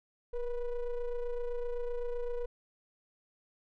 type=ring-modulated tone; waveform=triangle; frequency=246.9 Hz; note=B3; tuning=in tune; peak=-27 dBFS; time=0.33-2.46 s; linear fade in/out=10 ms; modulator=233 Hz; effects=none